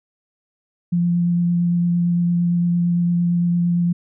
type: tone with vibrato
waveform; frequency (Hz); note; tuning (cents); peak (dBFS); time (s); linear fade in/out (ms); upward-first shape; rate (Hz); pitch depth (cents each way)
sine; 173.4; F3; -12; -15; 0.92-3.93; 10; triangle; 8.8; 13
effects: none